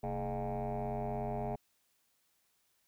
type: tone with frequency modulation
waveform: sine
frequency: 420 Hz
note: G#4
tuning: 19 cents sharp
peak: -32 dBFS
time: 0.03-1.56 s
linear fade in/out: 10 ms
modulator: 96.7 Hz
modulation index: 4
effects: tanh soft clip ceiling -32 dBFS + white hiss -75 dBFS RMS until 2.87 s